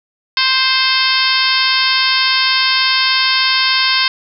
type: harmonic tone with a mistuned harmonic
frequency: 523.3 Hz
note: C5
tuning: in tune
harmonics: 2 / 3 / 4 / 5 / 6 / 7 / 8 / 9 / 10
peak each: -20 / -20 / -20 / -20 / -20 / -20 / -20 / -20 / -20 dBFS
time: 0.37-4.08 s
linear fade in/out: 2 ms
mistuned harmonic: 8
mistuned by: +47 cents
effects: none

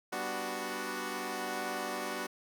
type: chord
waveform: 10% pulse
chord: G major seventh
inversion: none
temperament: equal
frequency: 196 / 246.9 / 293.7 / 370 Hz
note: G3 / B3 / D4 / F#4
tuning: 0 / 0 / 0 / 0 cents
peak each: -35 / -33 / -34 / -30 dBFS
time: 0.12-2.27 s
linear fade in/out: 10 ms
effects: none

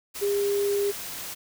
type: tone in noise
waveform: sine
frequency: 404.1 Hz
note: G#4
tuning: 47 cents flat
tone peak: -22 dBFS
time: 0.21-0.92 s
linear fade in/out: 20 ms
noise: white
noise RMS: -36 dBFS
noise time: 0.14-1.35 s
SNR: +11 dB
effects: none

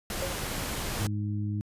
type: noise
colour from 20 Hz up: pink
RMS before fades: -33 dBFS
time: 0.1-1.07 s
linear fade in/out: 2 ms
type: tone with exponential decay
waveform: sine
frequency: 544 Hz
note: C#5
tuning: 33 cents flat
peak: -27 dBFS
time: 0.22-0.42 s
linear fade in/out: 5 ms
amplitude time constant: 43 ms
type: harmonic tone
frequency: 103.83 Hz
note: G#2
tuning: in tune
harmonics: 1 / 2 / 3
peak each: -29 / -35 / -39 dBFS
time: 1-1.61 s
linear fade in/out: 0 ms
effects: resampled to 32000 Hz

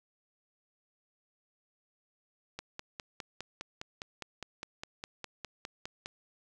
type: click train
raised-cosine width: 0.2 ms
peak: -22 dBFS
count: 18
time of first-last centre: 2.59-6.059 s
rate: 4.9 Hz
effects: none

